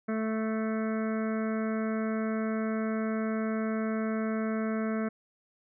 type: harmonic tone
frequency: 220 Hz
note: A3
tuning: in tune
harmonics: 1 / 2 / 3 / 5 / 6 / 7 / 8 / 9 / 10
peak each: -29 / -36 / -38 / -45 / -42 / -45 / -49 / -50 / -49 dBFS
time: 0.08-5.09 s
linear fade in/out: 10 ms
effects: none